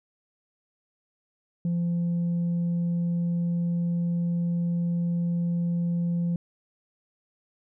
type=tone; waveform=sine; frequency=172 Hz; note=F3; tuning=26 cents flat; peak=-21 dBFS; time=1.65-6.36 s; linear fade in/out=2 ms; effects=tanh soft clip ceiling -22 dBFS